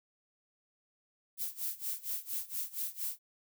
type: noise with tremolo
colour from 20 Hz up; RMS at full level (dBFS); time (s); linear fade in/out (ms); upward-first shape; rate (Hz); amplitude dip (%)
violet; -35; 1.37-3.19; 50; sine; 4.3; 90
effects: none